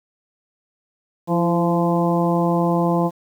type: harmonic tone with a mistuned harmonic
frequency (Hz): 172.1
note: F3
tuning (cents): -25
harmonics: 1 / 2 / 3 / 4 / 5 / 6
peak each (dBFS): -19 / -22 / -24 / -25 / -26 / -27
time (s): 1.27-3.11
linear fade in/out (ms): 50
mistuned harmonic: 2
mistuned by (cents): -38
effects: 8-bit